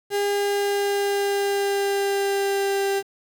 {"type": "tone with pitch glide", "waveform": "35% pulse", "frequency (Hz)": [405.1, 394.5], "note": ["G#4", "G4"], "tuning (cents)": [-43, 11], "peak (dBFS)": -19, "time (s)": [0.1, 3.03], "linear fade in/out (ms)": 50, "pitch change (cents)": -46, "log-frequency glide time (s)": [0.26, 2.92], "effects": ["8-bit"]}